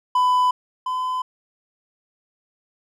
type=tone pair in turn; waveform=triangle; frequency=1000 / 1015.1 Hz; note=B5 / B5; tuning=+21 / +47 cents; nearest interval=unison; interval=26 cents; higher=second; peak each=-13 / -20 dBFS; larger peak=first; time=0.15-0.51 / 0.86-1.22 s; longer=neither; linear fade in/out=5 ms; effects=none